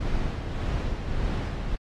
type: noise with tremolo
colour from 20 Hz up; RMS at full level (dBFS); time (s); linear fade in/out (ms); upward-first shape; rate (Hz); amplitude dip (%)
brown; -26; 0-1.76; 10; sine; 1.7; 40
effects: low-pass 5000 Hz 12 dB/octave + AAC 48 kbps